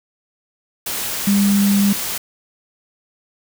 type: tone in noise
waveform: sine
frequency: 200.7 Hz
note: G3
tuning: 41 cents sharp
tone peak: -12 dBFS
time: 1.27-1.93 s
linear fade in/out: 5 ms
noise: white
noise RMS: -24 dBFS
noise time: 0.86-2.18 s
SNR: +9 dB
effects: none